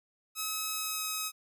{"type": "tone with pitch glide", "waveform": "5% pulse", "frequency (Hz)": [1282, 1272.4], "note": ["E6", "D#6"], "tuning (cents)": [-49, 38], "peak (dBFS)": -21, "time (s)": [0.35, 1.32], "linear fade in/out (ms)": 50, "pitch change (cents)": -13, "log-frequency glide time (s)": [0.72, 1.04], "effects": []}